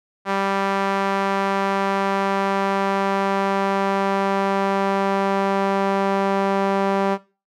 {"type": "tone with band-pass filter sweep", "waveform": "sawtooth", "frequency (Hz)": 196, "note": "G3", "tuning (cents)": 0, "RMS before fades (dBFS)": -21, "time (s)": [0.25, 7.18], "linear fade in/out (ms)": 50, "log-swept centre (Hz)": [1100, 730], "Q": 1, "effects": ["noise-tail reverb RT60 0.3 s tail -17 dB re dry"]}